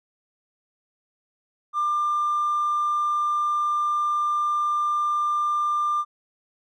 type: tone with hard clipping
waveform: sine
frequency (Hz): 1194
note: D6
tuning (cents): +28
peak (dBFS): -21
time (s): 1.73-6.05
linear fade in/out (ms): 50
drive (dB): 1
effects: none